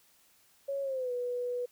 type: tone with pitch glide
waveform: sine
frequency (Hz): 554 to 490.7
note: C#5 to B4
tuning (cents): -1 to -11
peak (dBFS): -31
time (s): 0.68-1.66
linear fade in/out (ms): 10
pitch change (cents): -210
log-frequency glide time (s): 0.82-1.12
effects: white hiss -65 dBFS RMS until 1.71 s